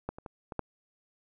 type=clicks; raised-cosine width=1 ms; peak=-19 / -29 / -27 / -25 / -16 dBFS; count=5; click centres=0.09 / 0.185 / 0.262 / 0.522 / 0.593 s; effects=none